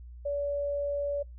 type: tone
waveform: sine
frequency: 572 Hz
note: D5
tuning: 46 cents flat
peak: -28 dBFS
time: 0.25-1.23 s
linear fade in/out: 10 ms
effects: noise-tail reverb RT60 0.2 s tail -26 dB re dry + added 60 Hz sine -43 dBFS peak until 1.38 s